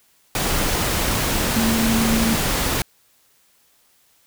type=tone in noise; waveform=sine; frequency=225.7 Hz; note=A3; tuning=44 cents sharp; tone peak=-18 dBFS; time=1.56-2.35 s; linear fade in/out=2 ms; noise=pink; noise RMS=-21 dBFS; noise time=0.35-2.82 s; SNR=0 dB; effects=white hiss -59 dBFS RMS until 4.26 s